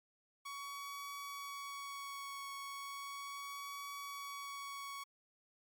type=tone with vibrato; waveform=sawtooth; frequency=1121 Hz; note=C#6; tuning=19 cents sharp; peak=-40 dBFS; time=0.45-5.04 s; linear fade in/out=10 ms; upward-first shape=triangle; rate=0.36 Hz; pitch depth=17 cents each way; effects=MP3 96 kbps